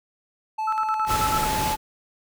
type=tone with pitch glide; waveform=triangle; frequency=871 to 862.5 Hz; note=A5 to A5; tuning=-18 to -35 cents; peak=-22 dBFS; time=0.58-1.76 s; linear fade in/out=10 ms; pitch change=-17 cents; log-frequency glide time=0.7-1.21 s
type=tone with tremolo; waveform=sine; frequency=1318.5 Hz; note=E6; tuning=in tune; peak=-22 dBFS; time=0.67-1.45 s; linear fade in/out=10 ms; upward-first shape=square; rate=9.2 Hz; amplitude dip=80%
type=noise; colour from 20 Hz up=pink; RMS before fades=-27 dBFS; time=1.06-1.77 s; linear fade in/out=50 ms
effects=none